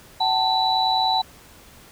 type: tone cluster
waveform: sine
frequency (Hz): 756 / 886 / 3954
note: F#5 / A5 / B7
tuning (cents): +37 / +12 / +1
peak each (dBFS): -22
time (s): 0.2-1.22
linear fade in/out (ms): 10
effects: pink hiss -48 dBFS RMS until 1.91 s